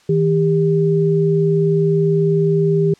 sine tone pair together, 160 / 398.5 Hz, D#3 / G4, +49 / +28 cents, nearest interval octave + major third, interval 1579 cents, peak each -15 dBFS, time 0.09-2.94 s, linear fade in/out 5 ms, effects white hiss -52 dBFS RMS until 2.99 s + low-pass 6000 Hz 12 dB/octave

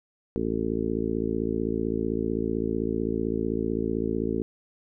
harmonic tone, 55.7 Hz, A1, 22 cents sharp, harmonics 1 / 2 / 3 / 4 / 5 / 6 / 7 / 8, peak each -37 / -37 / -37 / -31 / -31 / -33 / -31 / -33 dBFS, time 0.36-4.42 s, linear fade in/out 0 ms, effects none

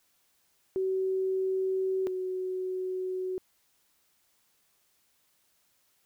sine tone pair in turn, 378.8 / 371.4 Hz, F#4 / F#4, +41 / +7 cents, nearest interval unison, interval 34 cents, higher first, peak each -26 / -30 dBFS, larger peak first, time 0.76-2.07 / 2.07-3.38 s, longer neither, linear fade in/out 0 ms, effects white hiss -70 dBFS RMS until 6.05 s

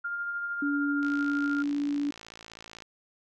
sine tone with tremolo, 1403 Hz, F6, 8 cents sharp, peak -29 dBFS, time 0.04-1.63 s, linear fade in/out 10 ms, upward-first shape sine, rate 13 Hz, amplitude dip 30%
sine tone, 287.4 Hz, D4, 37 cents flat, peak -26 dBFS, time 0.62-2.11 s, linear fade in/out 5 ms
click train, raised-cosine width 0.2 ms, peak -27 dBFS, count 101, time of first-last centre 1.03-2.822 s, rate 55.8 Hz
effects none

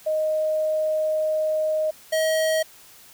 sine / square tone pair in turn, 622 / 635.1 Hz, D#5 / D#5, -1 / +35 cents, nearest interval unison, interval 36 cents, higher second, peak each -20 dBFS, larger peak neither, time 0.06-1.91 / 2.12-2.63 s, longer first, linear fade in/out 10 ms, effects white hiss -49 dBFS RMS until 3.13 s

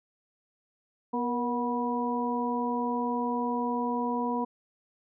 harmonic tone with a mistuned harmonic, 243.7 Hz, B3, 23 cents flat, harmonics 1 / 2 / 3 / 4, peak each -30 / -34 / -37 / -31 dBFS, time 1.13-4.45 s, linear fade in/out 10 ms, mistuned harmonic 2, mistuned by -46 cents, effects none

